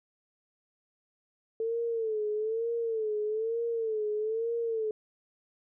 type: tone with vibrato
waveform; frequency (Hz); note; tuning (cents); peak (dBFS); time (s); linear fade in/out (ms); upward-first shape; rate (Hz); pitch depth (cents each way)
sine; 443.8; A4; +15; -28; 1.6-4.91; 2; sine; 1.1; 89
effects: none